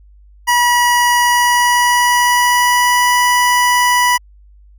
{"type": "tone with pitch glide", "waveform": "25% pulse", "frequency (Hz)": [968, 982.1], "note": ["B5", "B5"], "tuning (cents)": [-35, -10], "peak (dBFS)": -6, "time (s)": [0.47, 4.18], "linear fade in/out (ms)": 20, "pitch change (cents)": 25, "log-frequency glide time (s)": [1.25, 3.16], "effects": ["added 50 Hz sine -41 dBFS peak until 4.78 s"]}